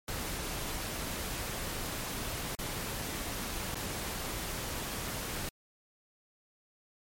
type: noise with dropouts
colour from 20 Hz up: pink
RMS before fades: -37 dBFS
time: 0.08-5.49 s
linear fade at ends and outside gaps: 2 ms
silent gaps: 2.552-2.588 / 3.746-3.754 s
effects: MP3 64 kbps